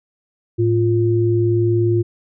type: tone pair together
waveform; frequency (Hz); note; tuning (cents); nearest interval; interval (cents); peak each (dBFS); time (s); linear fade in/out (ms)
sine; 109.9 / 348.9; A2 / F4; -2 / -2; octave + minor sixth; 2000; -16; 0.58-2.03; 20
effects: none